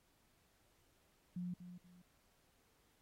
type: tone with echo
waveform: sine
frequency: 178.1 Hz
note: F3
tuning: 34 cents sharp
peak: -40 dBFS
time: 1.36-1.54 s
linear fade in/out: 5 ms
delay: 240 ms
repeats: 2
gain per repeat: -10 dB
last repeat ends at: 2.02 s
effects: pink hiss -75 dBFS RMS until 3.01 s + AAC 48 kbps